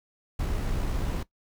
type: noise with amplitude modulation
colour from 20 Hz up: brown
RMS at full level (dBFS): -27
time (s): 0.39-1.23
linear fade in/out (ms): 5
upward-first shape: sine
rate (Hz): 63.6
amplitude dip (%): 30
effects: noise-tail reverb RT60 0.1 s tail -18 dB re dry